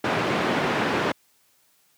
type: band-pass noise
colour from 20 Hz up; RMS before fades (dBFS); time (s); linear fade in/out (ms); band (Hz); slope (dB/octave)
pink; -24; 0.04-1.12; 5; 190 to 2300; 12
effects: white hiss -63 dBFS RMS until 1.97 s + high-pass 80 Hz 12 dB/octave